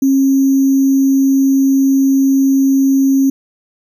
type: tone with sample-and-hold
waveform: sine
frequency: 271 Hz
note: C#4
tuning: 39 cents flat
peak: -8 dBFS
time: 0.02-3.3 s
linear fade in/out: 5 ms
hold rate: 6300 Hz
effects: none